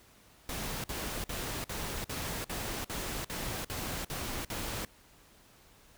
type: noise bursts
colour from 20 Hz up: pink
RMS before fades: -37 dBFS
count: 11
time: 0.49-4.85 s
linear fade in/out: 2 ms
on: 350 ms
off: 51 ms
effects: pink hiss -60 dBFS RMS until 5.97 s